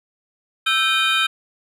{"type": "tone cluster", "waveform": "triangle", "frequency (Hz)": [1320, 1563, 2445, 3085, 3723], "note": ["E6", "G6", "D#7", "G7", "A#7"], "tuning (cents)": [2, -6, -31, -28, -3], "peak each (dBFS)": -21, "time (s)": [0.66, 1.27], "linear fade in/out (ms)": 10, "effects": []}